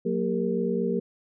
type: tone cluster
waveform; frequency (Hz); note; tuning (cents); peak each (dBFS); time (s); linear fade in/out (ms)
sine; 183.8 / 231.9 / 400.2 / 465.3; F#3 / A#3 / G4 / A#4; -11 / -9 / +36 / -3; -29; 0.05-1; 10
effects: none